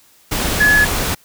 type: tone in noise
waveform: sine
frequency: 1700 Hz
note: G#6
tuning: 40 cents sharp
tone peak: -9 dBFS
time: 0.6-0.85 s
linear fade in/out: 10 ms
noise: pink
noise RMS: -19 dBFS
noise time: 0.31-1.15 s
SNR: +7 dB
effects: white hiss -51 dBFS RMS until 1.24 s